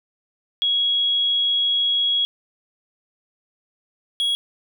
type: tone pair in turn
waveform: sine / triangle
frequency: 3322 / 3322 Hz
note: G#7 / G#7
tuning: 0 / 0 cents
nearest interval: unison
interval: 0 cents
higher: neither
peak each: -17 dBFS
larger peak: neither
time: 0.62-2.25 / 4.2-4.35 s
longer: first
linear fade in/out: 0 ms
effects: none